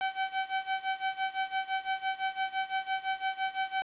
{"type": "tone with tremolo", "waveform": "sawtooth", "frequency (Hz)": 766, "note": "G5", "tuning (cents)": -40, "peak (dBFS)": -23, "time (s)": [0.01, 3.82], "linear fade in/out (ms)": 0, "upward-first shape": "sine", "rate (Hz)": 5.9, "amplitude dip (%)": 90, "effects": ["resampled to 8000 Hz", "9-bit"]}